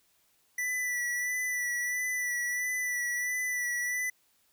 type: tone with vibrato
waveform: square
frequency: 1970 Hz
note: B6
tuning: 5 cents flat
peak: -30 dBFS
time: 0.58-4.1 s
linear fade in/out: 5 ms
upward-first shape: sine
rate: 1.5 Hz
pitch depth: 27 cents each way
effects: white hiss -69 dBFS RMS until 4.52 s